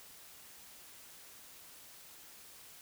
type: silence
effects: white hiss -55 dBFS RMS until 2.81 s